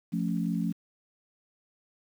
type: chord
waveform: sine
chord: F augmented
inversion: none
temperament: equal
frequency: 174.61 / 220 / 277.2 Hz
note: F3 / A3 / C#4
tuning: 0 / 0 / 0 cents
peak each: -29 / -31 / -34 dBFS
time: 0.12-0.73 s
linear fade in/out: 20 ms
effects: 9-bit